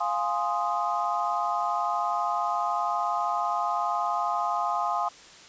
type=chord; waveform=sine; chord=F minor seventh; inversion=none; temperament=equal; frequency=698.5 / 830.6 / 1046.5 / 1244.5 Hz; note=F5 / Ab5 / C6 / Eb6; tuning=0 / 0 / 0 / 0 cents; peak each=-30 dBFS; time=0-5.09 s; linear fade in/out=10 ms; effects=white hiss -49 dBFS RMS until 5.48 s + resampled to 16000 Hz